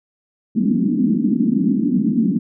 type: band-pass noise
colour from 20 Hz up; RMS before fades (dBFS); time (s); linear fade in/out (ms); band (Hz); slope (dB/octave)
pink; -17; 0.55-2.39; 10; 190 to 280; 48
effects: none